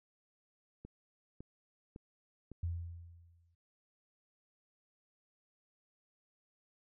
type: click train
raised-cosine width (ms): 3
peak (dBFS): -35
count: 4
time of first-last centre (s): 0.85-2.517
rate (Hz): 1.8
type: tone with exponential decay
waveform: sine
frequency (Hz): 85.2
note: F2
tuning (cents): -42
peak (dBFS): -32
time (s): 2.63-3.55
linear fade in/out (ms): 5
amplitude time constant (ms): 200
effects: none